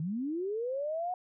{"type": "linear sweep", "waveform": "sine", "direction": "up", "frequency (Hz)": [146.83, 740], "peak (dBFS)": -31, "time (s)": [0, 1.14], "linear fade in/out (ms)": 2, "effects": []}